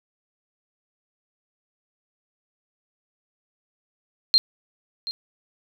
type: tone with echo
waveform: sine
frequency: 4186 Hz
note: C8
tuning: in tune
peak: -12 dBFS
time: 4.34-4.38 s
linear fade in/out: 0 ms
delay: 730 ms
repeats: 1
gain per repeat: -15 dB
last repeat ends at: 5.11 s
effects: none